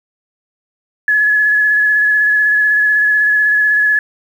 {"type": "tone with vibrato", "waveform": "sine", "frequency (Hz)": 1700, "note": "G#6", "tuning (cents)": 40, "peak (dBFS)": -9, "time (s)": [1.08, 3.99], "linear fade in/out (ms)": 2, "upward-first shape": "square", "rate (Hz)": 16, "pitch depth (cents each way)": 15, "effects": ["7-bit"]}